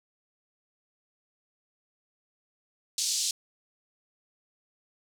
white band-pass noise, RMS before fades -29 dBFS, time 2.98-3.31 s, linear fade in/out 2 ms, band 3900 to 7800 Hz, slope 24 dB/octave, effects none

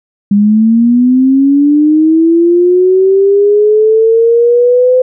sine linear sweep, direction up, 200.1 to 512 Hz, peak -4 dBFS, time 0.31-5.02 s, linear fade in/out 5 ms, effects none

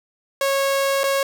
sawtooth tone with dropouts, 549 Hz, C#5, 17 cents flat, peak -14 dBFS, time 0.41-1.23 s, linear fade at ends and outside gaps 2 ms, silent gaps 1.034-1.039 s, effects none

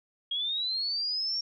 sine linear sweep, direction up, 3253 to 5560 Hz, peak -28 dBFS, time 0.31-1.41 s, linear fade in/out 5 ms, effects none

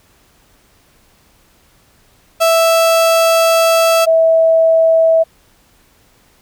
35% pulse / sine tone pair in turn, 659.3 / 651.4 Hz, E5 / E5, 0 / -21 cents, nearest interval unison, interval 21 cents, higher first, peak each -7 dBFS, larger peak neither, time 2.4-4.06 / 4.06-5.24 s, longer first, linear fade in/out 20 ms, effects pink hiss -52 dBFS RMS until 6.41 s

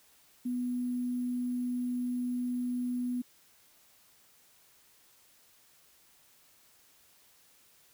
sine tone with sample-and-hold, 246.9 Hz, B3, in tune, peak -30 dBFS, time 0.45-3.22 s, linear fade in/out 10 ms, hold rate 11025 Hz, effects white hiss -63 dBFS RMS until 7.93 s

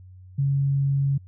sine tone, 138.59 Hz, C#3, in tune, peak -19 dBFS, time 0.38-1.18 s, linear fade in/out 10 ms, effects added 92 Hz sine -43 dBFS peak until 1.27 s

